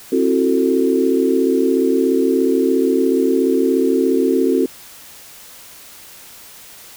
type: chord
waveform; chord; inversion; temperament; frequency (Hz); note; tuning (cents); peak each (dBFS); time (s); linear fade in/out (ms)
sine; F# half-diminished seventh; second; just; 266.4 / 333 / 370 / 444; C4 / E4 / F#4 / A4; +31 / +18 / 0 / +16; -17 / -21 / -17 / -19; 0.12-4.66; 5
effects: white hiss -40 dBFS RMS until 6.96 s